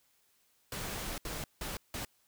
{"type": "noise bursts at uneven times", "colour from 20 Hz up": "pink", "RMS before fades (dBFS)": -39, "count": 4, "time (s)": [[0.72, 1.18], [1.25, 1.44], [1.61, 1.77], [1.94, 2.05]], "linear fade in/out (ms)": 2, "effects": ["white hiss -71 dBFS RMS until 2.27 s"]}